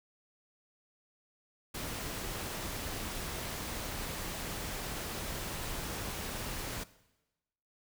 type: noise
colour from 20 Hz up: pink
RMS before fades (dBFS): -39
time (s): 1.74-6.84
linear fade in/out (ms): 10
effects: noise-tail reverb RT60 1.0 s tail -18 dB re dry